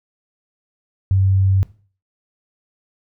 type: tone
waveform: sine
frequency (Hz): 96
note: G2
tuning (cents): -36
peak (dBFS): -12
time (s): 1.11-1.63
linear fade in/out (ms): 0
effects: noise-tail reverb RT60 0.4 s tail -18 dB re dry